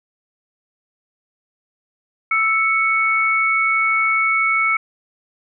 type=tone pair together; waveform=sine; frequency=1318.2 / 2217 Hz; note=E6 / C#7; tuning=0 / 0 cents; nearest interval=major sixth; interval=900 cents; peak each=-19 / -16 dBFS; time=2.31-4.77 s; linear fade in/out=5 ms; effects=none